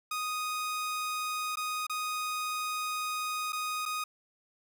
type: tone with dropouts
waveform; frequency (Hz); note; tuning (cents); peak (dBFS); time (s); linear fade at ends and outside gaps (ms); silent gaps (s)
sawtooth; 1244.5; D#6; 0; -28; 0.11-4.04; 5; 1.557-1.57 / 1.868-1.896 / 3.523-3.529 / 3.855-3.859
effects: none